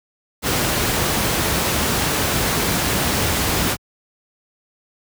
pink noise, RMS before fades -19 dBFS, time 0.42-3.77 s, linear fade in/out 50 ms, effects high-pass 60 Hz 12 dB/octave

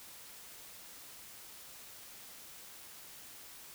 silence, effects white hiss -52 dBFS RMS until 3.74 s

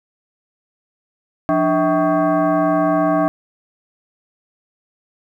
sine tone with frequency modulation, 174.61 Hz, F3, in tune, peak -13 dBFS, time 1.49-3.28 s, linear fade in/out 0 ms, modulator 472 Hz, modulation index 1.9, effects 9-bit

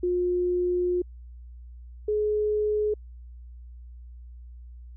sine tone pair in turn, 357.1 / 422.6 Hz, F4 / G#4, +39 / +30 cents, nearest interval minor third, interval 291 cents, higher second, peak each -22 dBFS, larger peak neither, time 0.03-1.02 / 2.08-2.94 s, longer first, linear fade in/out 5 ms, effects added 60 Hz sine -41 dBFS peak until 4.96 s

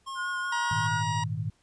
square tone with vibrato, 1066 Hz, C6, 32 cents sharp, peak -35 dBFS, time 0.06-0.88 s, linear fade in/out 20 ms, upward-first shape sine, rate 5.3 Hz, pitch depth 23 cents each way
sine tone, 1442 Hz, F#6, 45 cents flat, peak -30 dBFS, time 0.15-1.03 s, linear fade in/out 50 ms
harmonic tone, 952 Hz, A#5, 36 cents sharp, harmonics 1 / 2 / 3 / 4 / 5 / 6 / 8 / 9, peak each -29 / -38 / -41 / -43 / -47 / -43 / -47 / -52 dBFS, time 0.52-1.24 s, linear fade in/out 5 ms
sine chord, Ab suspended second, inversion none, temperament just, 103.83 / 116.8 / 155.74 Hz, Ab2 / Bb2 / Eb3, 0 / +4 / +2 cents, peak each -33 dBFS, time 0.71-1.5 s, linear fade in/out 5 ms
effects pink hiss -67 dBFS RMS until 1.62 s + resampled to 22050 Hz

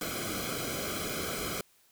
pink noise with comb filter, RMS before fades -35 dBFS, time 0.01-1.61 s, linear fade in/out 2 ms, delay 1.1 ms, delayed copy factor -0.9, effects white hiss -65 dBFS RMS until 1.91 s

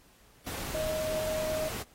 sine tone in noise, 625 Hz, D#5, 8 cents sharp, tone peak -30 dBFS, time 0.74-1.69 s, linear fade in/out 10 ms, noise pink, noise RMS -38 dBFS, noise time 0.46-1.83 s, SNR +5 dB, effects pink hiss -61 dBFS RMS until 1.94 s + AAC 48 kbps

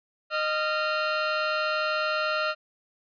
sawtooth tone pair together, 617.2 / 1384 Hz, D#5 / F6, -14 / -16 cents, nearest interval octave + major second, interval 1398 cents, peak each -24 / -23 dBFS, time 0.3-2.55 s, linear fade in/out 50 ms, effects resampled to 11025 Hz

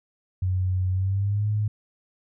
sine tone with pitch glide, 92.5 to 105.64 Hz, F#2 to G#2, 0 to +30 cents, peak -21 dBFS, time 0.42-1.68 s, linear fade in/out 5 ms, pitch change +230 cents, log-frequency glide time 0.91-1.48 s, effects none

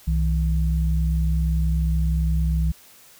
sine tone pair together, 63.93 / 161.1 Hz, C2 / E3, -40 / -39 cents, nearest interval octave + major third, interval 1601 cents, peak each -19 / -24 dBFS, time 0.07-2.72 s, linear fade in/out 10 ms, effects white hiss -50 dBFS RMS until 3.19 s

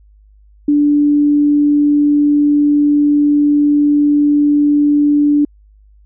sine tone, 292.4 Hz, D4, 7 cents flat, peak -8 dBFS, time 0.68-5.45 s, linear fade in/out 5 ms, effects added 51 Hz sine -43 dBFS peak until 6.05 s

